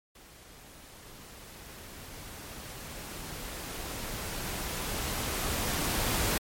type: noise with level ramp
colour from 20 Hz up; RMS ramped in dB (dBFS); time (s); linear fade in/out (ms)
pink; -53 to -28; 0.15-6.38; 5
effects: MP3 64 kbps